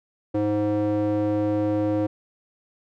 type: tone with band-pass filter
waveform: square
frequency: 104.7 Hz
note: G#2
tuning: 15 cents sharp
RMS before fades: -23 dBFS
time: 0.34-2.07 s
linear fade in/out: 10 ms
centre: 410 Hz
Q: 6.4
effects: none